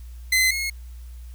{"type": "tone pair in turn", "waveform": "sawtooth", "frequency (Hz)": [2048, 2164], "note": ["C7", "C#7"], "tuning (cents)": [-38, -42], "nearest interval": "minor second", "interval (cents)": 96, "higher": "second", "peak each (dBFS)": [-13, -21], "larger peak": "first", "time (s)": [[0.32, 0.51], [0.51, 0.7]], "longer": "neither", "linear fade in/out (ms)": 5, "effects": ["added 60 Hz sine -36 dBFS peak until 1.34 s", "white hiss -57 dBFS RMS until 1.34 s"]}